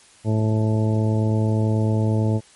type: harmonic tone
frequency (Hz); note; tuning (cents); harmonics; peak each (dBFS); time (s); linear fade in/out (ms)
109.1; A2; -14; 1 / 2 / 3 / 4 / 5 / 6 / 8; -18 / -24 / -28 / -30 / -32 / -34 / -36; 0.24-2.41; 50
effects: white hiss -51 dBFS RMS until 2.55 s + MP3 48 kbps